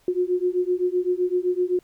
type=beating tone pair; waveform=sine; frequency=356.9 / 364.7 Hz; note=F4 / F#4; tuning=+38 / -25 cents; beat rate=7.8 Hz; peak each=-23 dBFS; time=0.08-1.79 s; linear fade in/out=2 ms; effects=pink hiss -61 dBFS RMS until 1.83 s